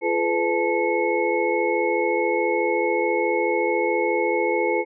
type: tone cluster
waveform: sine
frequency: 343.3 / 428 / 502 / 873 / 2186 Hz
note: F4 / A4 / B4 / A5 / C#7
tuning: -30 / -48 / +28 / -14 / -25 cents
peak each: -25 / -25 / -24 / -27 / -27 dBFS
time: 0.01-4.85 s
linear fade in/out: 50 ms
effects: none